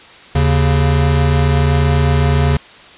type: tone pair together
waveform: square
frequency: 78.08 / 139.4 Hz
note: D#2 / C#3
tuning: +7 / +10 cents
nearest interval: minor seventh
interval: 1003 cents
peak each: -14 dBFS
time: 0.35-2.57 s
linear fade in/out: 5 ms
effects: white hiss -39 dBFS RMS until 2.97 s + resampled to 8000 Hz